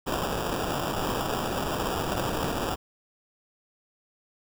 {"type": "noise with sample-and-hold", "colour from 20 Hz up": "violet", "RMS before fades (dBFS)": -29, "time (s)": [0.06, 2.76], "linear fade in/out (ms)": 20, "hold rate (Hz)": 2100, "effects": []}